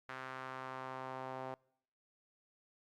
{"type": "tone with band-pass filter sweep", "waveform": "sawtooth", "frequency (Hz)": 130.81, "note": "C3", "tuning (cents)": 0, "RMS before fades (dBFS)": -45, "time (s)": [0.09, 1.54], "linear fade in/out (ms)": 0, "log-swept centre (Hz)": [1500, 760], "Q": 1.8, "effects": ["noise-tail reverb RT60 0.7 s tail -26 dB re dry", "Opus 48 kbps"]}